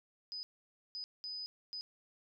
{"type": "tone bursts at uneven times", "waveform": "sine", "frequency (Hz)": 4995, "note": "D#8", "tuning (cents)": 6, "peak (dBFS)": -40, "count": 4, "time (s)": [[0.32, 0.43], [0.95, 1.04], [1.24, 1.46], [1.73, 1.81]], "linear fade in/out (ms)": 0, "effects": []}